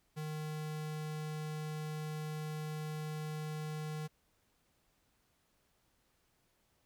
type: tone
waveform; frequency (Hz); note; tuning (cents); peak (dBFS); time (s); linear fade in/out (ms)
square; 153.8; D#3; -20; -39; 0.16-4.08; 20
effects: pink hiss -75 dBFS RMS until 6.85 s